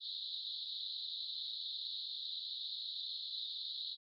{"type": "band-pass noise", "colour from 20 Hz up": "white", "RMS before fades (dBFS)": -43, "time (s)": [0, 3.97], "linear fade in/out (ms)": 50, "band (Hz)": [3600, 4200], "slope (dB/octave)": 96, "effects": ["MP3 96 kbps"]}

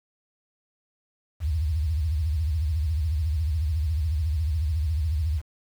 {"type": "tone with vibrato", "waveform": "sine", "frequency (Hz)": 77.78, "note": "D#2", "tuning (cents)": 0, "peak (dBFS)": -22, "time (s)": [1.4, 5.42], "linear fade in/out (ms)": 50, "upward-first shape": "sine", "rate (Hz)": 14, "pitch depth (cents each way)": 200, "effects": ["8-bit"]}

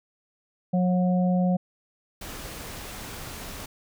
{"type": "harmonic tone", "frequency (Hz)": 181.2, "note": "F#3", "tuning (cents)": -36, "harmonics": [1, 3, 4], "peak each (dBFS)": [-20, -30, -32], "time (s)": [0.73, 1.57], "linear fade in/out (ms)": 10}
{"type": "noise", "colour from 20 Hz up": "pink", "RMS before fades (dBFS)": -38, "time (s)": [2.21, 3.66], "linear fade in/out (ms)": 5}
{"effects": []}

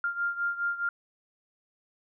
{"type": "beating tone pair", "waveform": "sine", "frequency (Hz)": [1396.9, 1401.7], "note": ["F6", "F6"], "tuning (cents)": [0, 6], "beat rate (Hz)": 4.8, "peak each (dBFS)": [-29, -33], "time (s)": [0.04, 0.89], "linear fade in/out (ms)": 2, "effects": []}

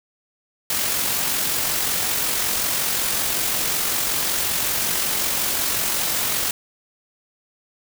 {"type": "noise with amplitude modulation", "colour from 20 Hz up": "white", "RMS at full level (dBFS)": -21, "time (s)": [0.7, 6.51], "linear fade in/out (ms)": 2, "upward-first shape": "sine", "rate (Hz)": 45.4, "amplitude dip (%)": 30, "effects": []}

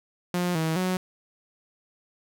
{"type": "tone with pitch steps", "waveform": "sawtooth", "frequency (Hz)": [177.7, 160.5, 184.2], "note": ["F3", "E3", "F#3"], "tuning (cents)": [30, -46, -7], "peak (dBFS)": -20, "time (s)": [0.34, 0.97], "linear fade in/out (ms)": 2, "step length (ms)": 210, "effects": []}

